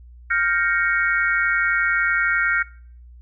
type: chord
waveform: sine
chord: G half-diminished seventh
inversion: third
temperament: equal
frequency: 1396.9 / 1568 / 1864.7 / 2217 Hz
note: F6 / G6 / Bb6 / Db7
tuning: 0 / 0 / 0 / 0 cents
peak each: -21 / -24 / -23 / -25 dBFS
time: 0.3-2.63 s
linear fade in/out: 10 ms
effects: noise-tail reverb RT60 0.5 s tail -21 dB re dry + added 60 Hz sine -41 dBFS peak until 3.21 s